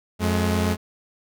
sawtooth tone pair together, 89.05 / 211.8 Hz, F2 / G#3, +34 / +34 cents, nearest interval octave + minor third, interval 1500 cents, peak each -18 / -19 dBFS, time 0.19-0.77 s, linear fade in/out 50 ms, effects none

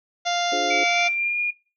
harmonic tone, 698.5 Hz, F5, in tune, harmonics 1 / 2 / 3 / 4 / 5 / 6 / 7 / 8 / 9, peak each -23 / -32 / -31 / -35 / -29 / -36 / -38 / -35 / -36 dBFS, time 0.25-1.09 s, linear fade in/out 20 ms
sine chord, D half-diminished seventh, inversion none, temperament just, 293.7 / 352.4 / 422.9 / 528.6 Hz, D4 / F4 / Ab4 / C5, 0 / +16 / +31 / +18 cents, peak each -31 dBFS, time 0.52-0.84 s, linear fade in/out 5 ms
sine tone with pitch glide, 2300 to 2426 Hz, D7 to D#7, -37 to -44 cents, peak -21 dBFS, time 0.7-1.51 s, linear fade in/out 10 ms, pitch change +93 cents, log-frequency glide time 0.84-1.38 s
effects noise-tail reverb RT60 0.3 s tail -18 dB re dry

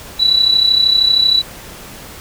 sine tone with amplitude modulation, 3946 Hz, B7, 2 cents flat, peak -6 dBFS, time 0.19-1.42 s, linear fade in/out 20 ms, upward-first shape sine, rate 32.9 Hz, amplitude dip 65%, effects pink hiss -34 dBFS RMS until 2.2 s

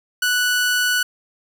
sawtooth tone, 1480 Hz, F#6, in tune, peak -13 dBFS, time 0.22-1.03 s, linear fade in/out 5 ms, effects none

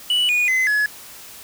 triangle tone with pitch steps, 2954 / 2455 / 2041 / 1696.6 Hz, F#7 / D#7 / C7 / G#6, -3 / -24 / -44 / +36 cents, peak -14 dBFS, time 0.1-0.86 s, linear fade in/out 2 ms, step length 190 ms, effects white hiss -40 dBFS RMS until 1.43 s

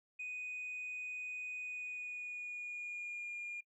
sine tone with pitch glide, 2489 to 2417 Hz, D#7 to D7, 0 to +49 cents, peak -39 dBFS, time 0.19-3.61 s, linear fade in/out 10 ms, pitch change -51 cents, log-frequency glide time 1.59-3.29 s, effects noise-tail reverb RT60 0.1 s tail -22 dB re dry + tanh soft clip ceiling -38 dBFS

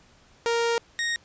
sawtooth tone pair in turn, 466.2 / 1864.8 Hz, A#4 / A#6, 0 / 0 cents, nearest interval 2 octaves, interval 2400 cents, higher second, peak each -18 / -21 dBFS, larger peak first, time 0.46-0.78 / 0.99-1.16 s, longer first, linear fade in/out 0 ms, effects pink hiss -57 dBFS RMS until 1.24 s + resampled to 16000 Hz

